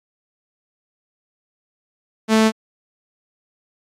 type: tone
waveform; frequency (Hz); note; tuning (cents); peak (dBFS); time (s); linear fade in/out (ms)
sawtooth; 220; A3; 0; -8; 2.28-2.52; 50
effects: low-pass 9000 Hz 12 dB/octave + AAC 64 kbps